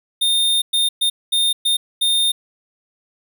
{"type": "tone bursts at uneven times", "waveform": "square", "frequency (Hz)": 3640, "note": "A#7", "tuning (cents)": -42, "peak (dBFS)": -15, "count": 6, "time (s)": [[0.21, 0.62], [0.73, 0.89], [1.01, 1.1], [1.32, 1.53], [1.65, 1.77], [2.01, 2.32]], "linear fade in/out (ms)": 10, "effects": []}